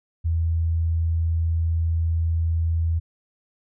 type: tone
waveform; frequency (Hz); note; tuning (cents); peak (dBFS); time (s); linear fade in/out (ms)
sine; 82.41; E2; 0; -19; 0.24-3; 20
effects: none